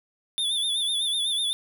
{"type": "tone with vibrato", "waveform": "square", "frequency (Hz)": 3520, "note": "A7", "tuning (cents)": 0, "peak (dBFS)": -24, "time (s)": [0.38, 1.53], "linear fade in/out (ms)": 0, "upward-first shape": "sine", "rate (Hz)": 8, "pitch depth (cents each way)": 70, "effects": []}